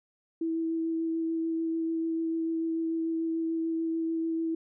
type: tone with vibrato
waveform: sine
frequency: 326.9 Hz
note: E4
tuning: 14 cents flat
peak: -27 dBFS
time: 0.41-4.55 s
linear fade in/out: 5 ms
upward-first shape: sine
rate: 6.8 Hz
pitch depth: 10 cents each way
effects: none